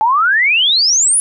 sine exponential sweep, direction up, 842 to 10360 Hz, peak -9 dBFS, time 0.01-1.2 s, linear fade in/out 0 ms, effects none

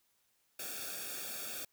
white noise with comb filter, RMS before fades -42 dBFS, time 0.59-1.65 s, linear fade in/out 5 ms, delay 0.99 ms, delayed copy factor -0.9, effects white hiss -75 dBFS RMS until 1.72 s

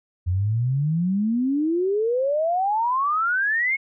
sine exponential sweep, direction up, 86.3 to 2206 Hz, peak -19 dBFS, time 0.26-3.77 s, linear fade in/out 20 ms, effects none

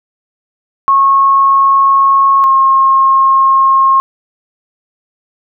sine tone pair in turn, 1093 / 1074.8 Hz, C#6 / C6, -25 / +46 cents, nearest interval unison, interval 29 cents, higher first, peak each -5 dBFS, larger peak neither, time 0.88-2.44 / 2.44-4 s, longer neither, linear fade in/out 0 ms, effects none

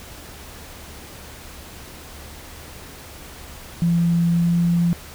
sine tone with pitch glide, 170.1 to 171.68 Hz, F3 to F3, -45 to -29 cents, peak -15 dBFS, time 3.82-4.93 s, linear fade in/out 0 ms, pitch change +16 cents, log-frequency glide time 4.32-4.56 s, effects added 73 Hz sine -44 dBFS peak until 5.14 s + pink hiss -40 dBFS RMS until 5.14 s

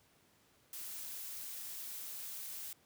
blue noise, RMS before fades -45 dBFS, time 0.73-2.73 s, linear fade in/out 2 ms, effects pink hiss -69 dBFS RMS until 2.85 s + high-pass 80 Hz 12 dB/octave

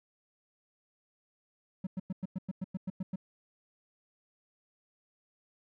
triangle tone bursts, 187.2 Hz, F#3, 20 cents sharp, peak -30 dBFS, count 11, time 1.84-3.159 s, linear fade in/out 5 ms, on 29 ms, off 100 ms, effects none

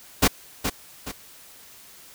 pink noise with echo, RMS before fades -17 dBFS, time 0.22-0.28 s, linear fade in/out 10 ms, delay 420 ms, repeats 2, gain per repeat -8 dB, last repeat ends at 1.12 s, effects white hiss -48 dBFS RMS until 2.14 s

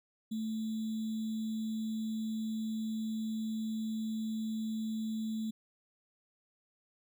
sine tone with sample-and-hold, 220 Hz, A3, in tune, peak -33 dBFS, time 0.31-5.51 s, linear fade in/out 10 ms, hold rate 3675 Hz, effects none

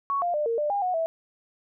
sine tone with pitch steps, 1113 / 700 / 598 / 461.3 / 595 / 808 / 731 / 654 Hz, C#6 / F5 / D5 / A#4 / D5 / G#5 / F#5 / E5, +7 / +4 / +31 / -18 / +22 / -48 / -21 / -14 cents, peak -23 dBFS, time 0.1-1.06 s, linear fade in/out 0 ms, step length 120 ms, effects none

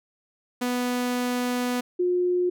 sawtooth / sine tone pair in turn, 246.9 / 358.2 Hz, B3 / F4, 0 / +44 cents, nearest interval tritone, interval 644 cents, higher second, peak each -20 dBFS, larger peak neither, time 0.61-1.81 / 1.99-2.5 s, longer first, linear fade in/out 10 ms, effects none

